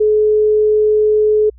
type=tone; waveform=sine; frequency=426.4 Hz; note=G#4; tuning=46 cents sharp; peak=-9 dBFS; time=0-1.5 s; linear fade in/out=10 ms; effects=added 60 Hz sine -39 dBFS peak until 1.58 s